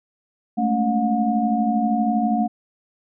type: tone cluster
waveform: sine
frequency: 209.6 / 222.1 / 280.9 / 720 Hz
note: G#3 / A3 / C#4 / F#5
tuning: +16 / +16 / +23 / -47 cents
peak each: -28 / -20 / -26 / -22 dBFS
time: 0.57-2.48 s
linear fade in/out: 20 ms
effects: none